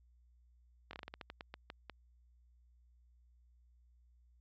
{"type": "slowing click train", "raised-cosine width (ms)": 0.3, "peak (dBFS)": -29, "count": 13, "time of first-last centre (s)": [0.91, 1.897], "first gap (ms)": 22, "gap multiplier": 1.22, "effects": ["added 60 Hz sine -64 dBFS peak until 4.4 s", "low-pass 5000 Hz 12 dB/octave"]}